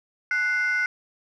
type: tone pair together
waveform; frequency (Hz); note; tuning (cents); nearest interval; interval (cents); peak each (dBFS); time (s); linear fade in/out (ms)
sine; 1480 / 2093; F#6 / C7; 0 / 0; tritone; 600; -21 / -23; 0.31-0.86; 2
effects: tanh soft clip ceiling -18 dBFS